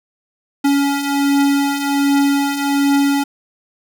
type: beating tone pair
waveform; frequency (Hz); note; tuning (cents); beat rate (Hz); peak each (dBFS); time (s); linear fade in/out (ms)
square; 279.8 / 281.1; C#4 / C#4; +16 / +24; 1.3; -21 / -15; 0.64-3.24; 10
effects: none